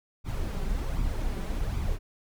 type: noise with flanger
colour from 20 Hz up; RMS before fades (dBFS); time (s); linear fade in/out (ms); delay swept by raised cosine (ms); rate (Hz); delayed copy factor
brown; -29; 0.24-1.99; 50; 0.83 to 5.23; 1.3; +0.55
effects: none